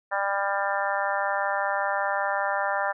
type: harmonic tone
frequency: 198.6 Hz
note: G3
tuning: 23 cents sharp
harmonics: 3 / 4 / 5 / 6 / 7 / 8 / 9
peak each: -30 / -29 / -31 / -35 / -32 / -34 / -32 dBFS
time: 0.11-2.93 s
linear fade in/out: 20 ms
effects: none